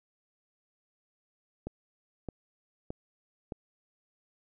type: click train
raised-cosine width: 2 ms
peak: -23 dBFS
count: 4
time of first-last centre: 1.67-3.522 s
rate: 1.62 Hz
effects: none